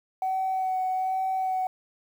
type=tone with vibrato; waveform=sine; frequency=753 Hz; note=F#5; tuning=30 cents sharp; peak=-23 dBFS; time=0.22-1.67 s; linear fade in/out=2 ms; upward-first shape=sine; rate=1.2 Hz; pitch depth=15 cents each way; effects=tanh soft clip ceiling -21 dBFS + 9-bit